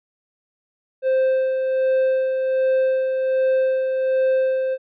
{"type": "tone with tremolo", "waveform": "triangle", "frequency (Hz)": 523.3, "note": "C5", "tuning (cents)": 0, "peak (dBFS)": -13, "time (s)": [1.02, 4.78], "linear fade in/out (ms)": 50, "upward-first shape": "sine", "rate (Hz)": 1.3, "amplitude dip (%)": 40, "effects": ["resampled to 8000 Hz"]}